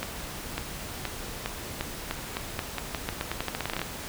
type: accelerating click train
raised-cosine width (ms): 0.3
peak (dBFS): -13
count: 23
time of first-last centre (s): 0.03-3.816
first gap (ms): 550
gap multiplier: 0.86
effects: pink hiss -38 dBFS RMS until 4.08 s